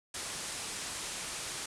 white low-pass noise, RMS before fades -40 dBFS, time 0.14-1.66 s, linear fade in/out 5 ms, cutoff 10000 Hz, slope 48 dB/octave, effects none

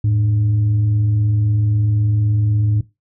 sine tone with frequency modulation, 107.4 Hz, A2, 41 cents flat, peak -13 dBFS, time 0.04-2.81 s, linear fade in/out 5 ms, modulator 191 Hz, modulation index 0.27, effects noise-tail reverb RT60 0.2 s tail -17 dB re dry

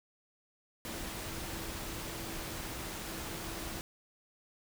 sine tone in noise, 329.6 Hz, E4, in tune, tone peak -49 dBFS, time 0.85-3.81 s, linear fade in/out 0 ms, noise pink, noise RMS -41 dBFS, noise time 0.85-3.81 s, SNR -11 dB, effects none

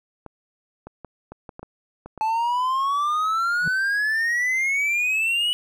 clicks, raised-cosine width 1 ms, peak -23 dBFS, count 9, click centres 0.263 / 0.87 / 1.047 / 1.32 / 1.492 / 1.594 / 1.63 / 2.06 / 2.177 s
triangle exponential sweep, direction up, 865 to 2960 Hz, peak -18 dBFS, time 2.21-5.53 s, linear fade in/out 0 ms
triangle tone with exponential growth, 164.81 Hz, E3, in tune, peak -21 dBFS, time 3.6-3.68 s, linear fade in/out 2 ms, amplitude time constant 17 ms
effects none

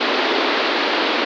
pink band-pass noise, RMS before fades -19 dBFS, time 0-1.25 s, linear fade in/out 10 ms, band 260 to 4500 Hz, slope 48 dB/octave, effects none

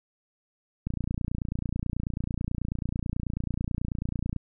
click train, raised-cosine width 5 ms, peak -17 dBFS, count 103, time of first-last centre 0.87-4.363 s, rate 29.2 Hz, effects none

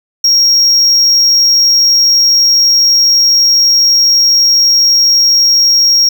triangle tone, 5588 Hz, F8, in tune, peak -4 dBFS, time 0.24-6.09 s, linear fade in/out 5 ms, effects none

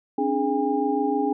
sine tone cluster, 269.5 / 295.9 / 417.6 / 807 Hz, C#4 / D4 / G#4 / G#5, -49 / +13 / +10 / -50 cents, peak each -26 dBFS, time 0.18-1.33 s, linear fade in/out 5 ms, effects none

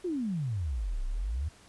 sine exponential two-way sweep, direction down then up, 380.5 to 30.14 to 82.8 Hz, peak -29 dBFS, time 0.04-1.49 s, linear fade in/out 10 ms, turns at 1.04 s, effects pink hiss -57 dBFS RMS until 1.68 s + resampled to 24000 Hz

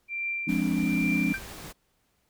sine tone with tremolo, 2362 Hz, D7, 9 cents sharp, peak -27 dBFS, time 0.08-1.4 s, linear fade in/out 50 ms, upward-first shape triangle, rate 1.2 Hz, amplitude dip 85%
sine chord, D half-diminished seventh, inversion first, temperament equal, 174.61 / 207.7 / 261.6 / 293.7 Hz, F3 / Ab3 / C4 / D4, 0 / 0 / 0 / 0 cents, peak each -29 dBFS, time 0.47-1.33 s, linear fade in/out 10 ms
pink noise, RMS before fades -42 dBFS, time 0.48-1.73 s, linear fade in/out 20 ms
triangle tone with exponential decay, 1568 Hz, G6, in tune, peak -26 dBFS, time 1.34-1.46 s, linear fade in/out 1 ms, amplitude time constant 24 ms
effects pink hiss -71 dBFS RMS until 2.29 s

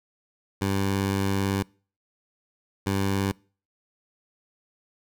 15% pulse tone pair in turn, 98 / 98 Hz, G2 / G2, 0 / 0 cents, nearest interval unison, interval 0 cents, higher neither, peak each -17 dBFS, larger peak neither, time 0.61-1.63 / 2.86-3.32 s, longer first, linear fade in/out 10 ms, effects noise-tail reverb RT60 0.4 s tail -25 dB re dry

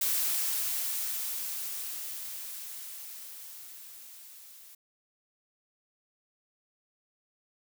blue noise with level ramp, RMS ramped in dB -28 to -52 dBFS, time 0.01-4.75 s, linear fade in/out 5 ms, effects none

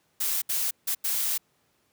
blue noise bursts at uneven times, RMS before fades -27 dBFS, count 4, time 0.2-0.42 / 0.49-0.71 / 0.87-0.95 / 1.04-1.38 s, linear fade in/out 10 ms, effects pink hiss -69 dBFS RMS until 1.92 s + high-pass 100 Hz 12 dB/octave

